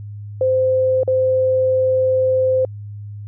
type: tone with dropouts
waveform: sine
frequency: 518 Hz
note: C5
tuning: 17 cents flat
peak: -13 dBFS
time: 0.41-2.65 s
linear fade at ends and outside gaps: 2 ms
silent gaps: 1.033-1.077 s
effects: added 103 Hz sine -29 dBFS peak until 3.27 s